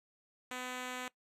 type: tone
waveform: 5% pulse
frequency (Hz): 251.9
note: B3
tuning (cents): +34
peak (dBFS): -28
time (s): 0.51-1.08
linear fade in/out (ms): 2
effects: noise-tail reverb RT60 0.1 s tail -20 dB re dry + low-pass 11000 Hz 12 dB/octave